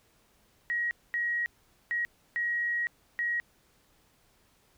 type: tone bursts at uneven times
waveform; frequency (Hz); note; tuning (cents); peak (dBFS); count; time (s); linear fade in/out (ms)
sine; 1898; A#6; +31; -27; 5; 0.7-0.91 / 1.14-1.46 / 1.91-2.05 / 2.36-2.87 / 3.19-3.4; 0
effects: pink hiss -66 dBFS RMS until 4.77 s